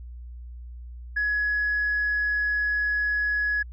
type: tone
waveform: sine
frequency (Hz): 1682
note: G#6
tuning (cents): +22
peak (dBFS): -21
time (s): 1.16-3.63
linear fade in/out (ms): 10
effects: tanh soft clip ceiling -18 dBFS + added 60 Hz sine -37 dBFS peak until 3.72 s